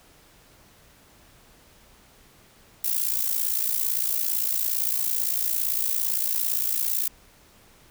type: noise with amplitude modulation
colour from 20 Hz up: violet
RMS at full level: -22 dBFS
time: 2.84-7.08 s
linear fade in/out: 5 ms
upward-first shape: sine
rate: 57.7 Hz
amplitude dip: 75%
effects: pink hiss -55 dBFS RMS until 7.9 s